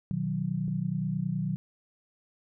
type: chord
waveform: sine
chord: B major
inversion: none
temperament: equal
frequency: 123.47 / 155.56 / 185 Hz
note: B2 / D#3 / F#3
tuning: 0 / 0 / 0 cents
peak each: -35 / -31 / -31 dBFS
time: 0.11-1.56 s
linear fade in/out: 0 ms
type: click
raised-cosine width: 3 ms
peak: -33 dBFS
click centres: 0.681 s
effects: none